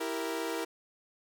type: chord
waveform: sawtooth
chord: E diminished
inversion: none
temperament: equal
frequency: 329.6 / 392 / 466.2 Hz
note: E4 / G4 / Bb4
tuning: 0 / 0 / 0 cents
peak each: -32 / -36 / -32 dBFS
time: 0-0.65 s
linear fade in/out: 10 ms
effects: none